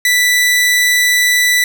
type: tone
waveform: sawtooth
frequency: 1975.5 Hz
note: B6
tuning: in tune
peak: -6 dBFS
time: 0.05-1.64 s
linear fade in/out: 2 ms
effects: none